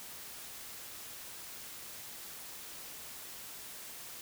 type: silence
effects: white hiss -47 dBFS RMS until 4.21 s